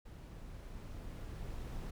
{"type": "noise with level ramp", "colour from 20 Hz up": "brown", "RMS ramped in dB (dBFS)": [-50, -42], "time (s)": [0.05, 1.91], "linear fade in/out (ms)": 10, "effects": []}